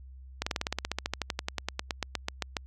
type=slowing click train; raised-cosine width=0.2 ms; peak=-12 dBFS; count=26; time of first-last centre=0.42-2.568 s; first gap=45 ms; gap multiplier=1.05; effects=added 65 Hz sine -45 dBFS peak until 2.66 s + AAC 64 kbps